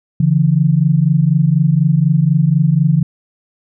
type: tone pair together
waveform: sine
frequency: 142.63 / 166.7 Hz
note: C#3 / E3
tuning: +50 / +20 cents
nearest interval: minor third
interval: 270 cents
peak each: -12 dBFS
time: 0.2-3.03 s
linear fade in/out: 5 ms
effects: none